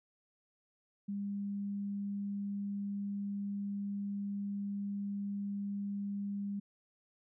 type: tone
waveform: sine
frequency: 201.1 Hz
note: G3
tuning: 44 cents sharp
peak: -35 dBFS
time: 1.08-6.6 s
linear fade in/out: 10 ms
effects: none